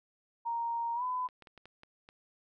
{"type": "tone with pitch glide", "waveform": "sine", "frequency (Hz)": [932.3, 1005], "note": ["A#5", "B5"], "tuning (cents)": [0, 30], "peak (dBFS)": -31, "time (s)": [0.45, 1.28], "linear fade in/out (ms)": 20, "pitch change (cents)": 130, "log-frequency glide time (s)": [0.95, 1.03]}
{"type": "clicks", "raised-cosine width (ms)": 0.3, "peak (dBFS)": -36, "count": 7, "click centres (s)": [1.288, 1.423, 1.472, 1.577, 1.656, 1.834, 2.089]}
{"effects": []}